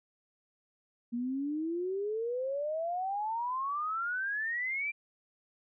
sine exponential sweep, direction up, 233.1 to 2382 Hz, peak -31 dBFS, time 1.12-4.92 s, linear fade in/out 20 ms, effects none

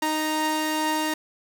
sawtooth tone pair together, 310 / 932.3 Hz, D#4 / A#5, -6 / 0 cents, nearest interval octave + perfect fifth, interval 1906 cents, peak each -22 dBFS, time 0.02-1.14 s, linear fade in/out 5 ms, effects none

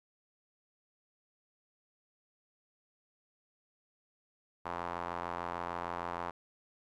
sawtooth tone with band-pass filter, 86.6 Hz, F2, 14 cents flat, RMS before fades -39 dBFS, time 4.65-6.31 s, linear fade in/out 10 ms, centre 990 Hz, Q 2.2, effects none

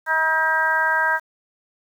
harmonic tone, 318.5 Hz, D#4, 41 cents sharp, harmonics 2 / 3 / 4 / 5 / 6, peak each -29 / -22 / -28 / -19 / -28 dBFS, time 0.06-1.2 s, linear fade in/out 50 ms, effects 8-bit

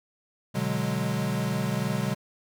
square chord, G# half-diminished seventh, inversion first, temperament equal, 123.47 / 146.83 / 185 / 207.7 Hz, B2 / D3 / F#3 / G#3, 0 / 0 / 0 / 0 cents, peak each -32 dBFS, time 0.54-2.15 s, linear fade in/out 20 ms, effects none

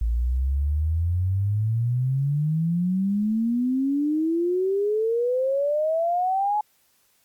sine exponential sweep, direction up, 55.2 to 853 Hz, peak -20 dBFS, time 0.01-6.61 s, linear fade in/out 5 ms, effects white hiss -64 dBFS RMS until 7.24 s + Opus 48 kbps

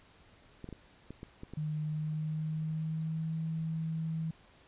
clicks, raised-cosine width 3 ms, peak -30 dBFS, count 7, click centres 0.643 / 0.689 / 0.727 / 1.106 / 1.231 / 1.434 / 1.536 s
sine tone with pitch glide, 153 to 160.89 Hz, D#3 to E3, -29 to -42 cents, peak -32 dBFS, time 1.57-4.31 s, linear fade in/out 5 ms, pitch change +87 cents, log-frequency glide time 1.83-3.37 s
effects pink hiss -61 dBFS RMS until 4.67 s + resampled to 8000 Hz

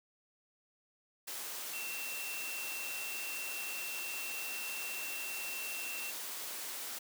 sine tone in noise, 2700 Hz, E7, 41 cents sharp, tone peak -41 dBFS, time 1.73-6.11 s, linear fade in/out 10 ms, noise white, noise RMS -42 dBFS, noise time 1.27-6.99 s, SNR -2 dB, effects high-pass 300 Hz 12 dB/octave

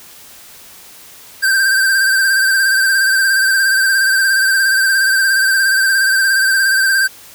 square tone with vibrato, 1568 Hz, G6, in tune, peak -11 dBFS, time 1.42-7.08 s, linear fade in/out 20 ms, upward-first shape sine, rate 17 Hz, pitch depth 41 cents each way, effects white hiss -39 dBFS RMS until 7.34 s

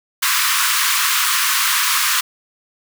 pink high-pass noise, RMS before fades -17 dBFS, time 0.22-2.21 s, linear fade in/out 10 ms, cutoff 1000 Hz, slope 96 dB/octave, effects none

